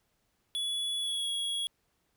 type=tone with pitch glide; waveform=square; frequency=3400 to 3330 Hz; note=G#7 to G#7; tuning=+40 to +4 cents; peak=-31 dBFS; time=0.55-1.67 s; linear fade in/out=0 ms; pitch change=-36 cents; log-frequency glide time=0.99-1.29 s; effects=pink hiss -75 dBFS RMS until 2.16 s